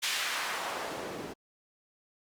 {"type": "noise with band-pass filter sweep", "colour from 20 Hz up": "white", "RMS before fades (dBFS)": -35, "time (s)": [0.02, 1.34], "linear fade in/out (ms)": 20, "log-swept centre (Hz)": [2900, 230], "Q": 0.99, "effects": ["Opus 48 kbps"]}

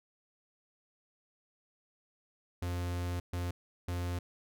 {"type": "tone bursts at uneven times", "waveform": "45% pulse", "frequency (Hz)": 88.2, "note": "F2", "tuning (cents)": 18, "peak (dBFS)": -33, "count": 3, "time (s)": [[2.62, 3.2], [3.33, 3.51], [3.88, 4.19]], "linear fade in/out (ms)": 5, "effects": []}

